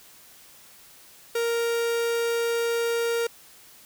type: tone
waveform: 45% pulse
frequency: 466.2 Hz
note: A#4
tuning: in tune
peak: -23 dBFS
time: 1.35-3.27 s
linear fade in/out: 5 ms
effects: white hiss -51 dBFS RMS until 3.85 s